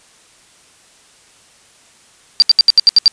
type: tone bursts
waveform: sine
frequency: 4699 Hz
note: D8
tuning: in tune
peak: -3 dBFS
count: 8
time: 2.4-3.079 s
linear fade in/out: 0 ms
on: 21 ms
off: 73 ms
effects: white hiss -48 dBFS RMS until 3.12 s + resampled to 22050 Hz